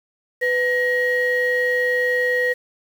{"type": "tone pair together", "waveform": "sine", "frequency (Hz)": [498, 1891], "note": ["B4", "A#6"], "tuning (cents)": [14, 24], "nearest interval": "octave + major seventh", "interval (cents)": 2310, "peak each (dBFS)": [-19, -18], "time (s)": [0.41, 2.54], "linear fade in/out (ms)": 20, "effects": ["tanh soft clip ceiling -12 dBFS", "7-bit"]}